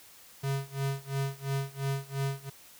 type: tone with tremolo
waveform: square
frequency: 137.2 Hz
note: C#3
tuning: 17 cents flat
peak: -28 dBFS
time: 0.43-2.5 s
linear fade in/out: 10 ms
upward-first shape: sine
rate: 2.9 Hz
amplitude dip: 95%
effects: white hiss -54 dBFS RMS until 2.79 s